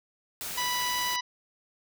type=noise; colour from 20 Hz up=white; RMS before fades=-36 dBFS; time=0.41-1.16 s; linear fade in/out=0 ms
type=harmonic tone; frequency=986 Hz; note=B5; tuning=3 cents flat; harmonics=1 / 2 / 3 / 4 / 5 / 6; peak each=-31 / -34 / -36 / -37 / -38 / -39 dBFS; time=0.57-1.21 s; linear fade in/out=10 ms
effects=none